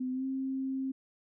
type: tone with pitch glide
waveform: sine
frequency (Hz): 255.6 to 265.8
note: C4 to C4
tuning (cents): -40 to +27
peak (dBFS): -31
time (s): 0-0.92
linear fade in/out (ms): 10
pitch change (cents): +67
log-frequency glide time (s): 0.12-0.25
effects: none